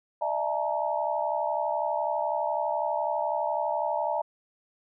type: tone cluster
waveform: sine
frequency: 600 / 664 / 861 / 933 Hz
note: D5 / E5 / A5 / A#5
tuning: +37 / +12 / -38 / +1 cents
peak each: -31 dBFS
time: 0.21-4.22 s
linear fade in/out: 10 ms
effects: none